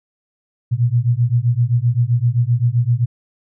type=beating tone pair; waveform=sine; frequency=116.4 / 124.1 Hz; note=A#2 / B2; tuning=-2 / +9 cents; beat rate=7.7 Hz; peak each=-16 dBFS; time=0.71-3.06 s; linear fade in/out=20 ms; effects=none